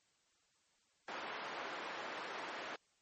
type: band-pass noise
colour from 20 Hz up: white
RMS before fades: -45 dBFS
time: 1.08-2.76 s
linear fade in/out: 2 ms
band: 340 to 1700 Hz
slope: 12 dB/octave
effects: white hiss -75 dBFS RMS until 3.01 s + MP3 32 kbps